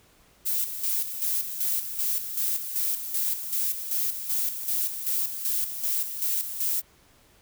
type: noise with tremolo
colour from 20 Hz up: violet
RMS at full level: -26 dBFS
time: 0.45-6.82 s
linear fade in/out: 20 ms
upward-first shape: square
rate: 2.6 Hz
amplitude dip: 60%
effects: pink hiss -59 dBFS RMS until 7.41 s